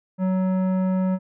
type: tone with tanh clipping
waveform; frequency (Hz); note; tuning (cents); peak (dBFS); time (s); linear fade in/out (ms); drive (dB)
triangle; 186.8; F#3; +17; -21; 0.18-1.19; 50; 17
effects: none